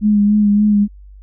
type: tone with vibrato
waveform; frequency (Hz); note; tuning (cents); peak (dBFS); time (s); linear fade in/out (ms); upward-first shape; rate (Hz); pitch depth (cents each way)
sine; 207.6; G#3; 0; -9; 0.01-0.88; 50; sine; 3.5; 30
effects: added 49 Hz sine -36 dBFS peak until 1.22 s